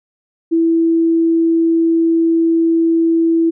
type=tone; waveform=sine; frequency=330 Hz; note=E4; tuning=2 cents sharp; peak=-10 dBFS; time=0.51-3.51 s; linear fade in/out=20 ms; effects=none